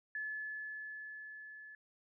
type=tone with level ramp; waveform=sine; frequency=1722 Hz; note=A6; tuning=38 cents flat; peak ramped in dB=-37 to -50 dBFS; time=0.15-1.75 s; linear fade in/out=2 ms; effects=none